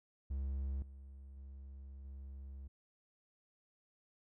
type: tone with level steps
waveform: triangle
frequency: 67.8 Hz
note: C#2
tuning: 38 cents flat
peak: -34 / -48 / -46 / -44 dBFS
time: 0.3-2.68 s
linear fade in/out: 10 ms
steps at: 0.82 / 1.37 / 2.05 s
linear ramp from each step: 2 ms
effects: none